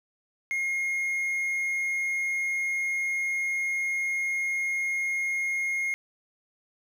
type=tone; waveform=triangle; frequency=2144 Hz; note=C7; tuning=42 cents sharp; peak=-24 dBFS; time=0.51-5.94 s; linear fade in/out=0 ms; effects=none